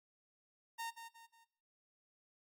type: tone with echo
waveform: sawtooth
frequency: 919 Hz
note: A#5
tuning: 25 cents flat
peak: -37 dBFS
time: 0.78-0.91 s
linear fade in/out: 20 ms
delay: 180 ms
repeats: 3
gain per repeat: -8 dB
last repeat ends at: 1.45 s
effects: noise-tail reverb RT60 0.5 s tail -17 dB re dry + Opus 48 kbps